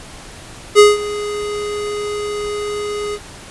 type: tone with ADSR envelope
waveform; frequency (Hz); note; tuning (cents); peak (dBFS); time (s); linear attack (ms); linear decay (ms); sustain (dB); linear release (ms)
square; 415.3; G#4; 0; -3; 0.75-3.19; 40; 180; -18; 51
effects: pink hiss -36 dBFS RMS until 3.5 s + resampled to 24000 Hz